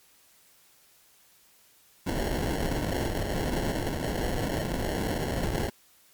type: noise with sample-and-hold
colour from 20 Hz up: pink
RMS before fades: -29 dBFS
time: 2.06-5.7 s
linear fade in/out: 10 ms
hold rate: 1225 Hz
effects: white hiss -60 dBFS RMS until 6.13 s + MP3 96 kbps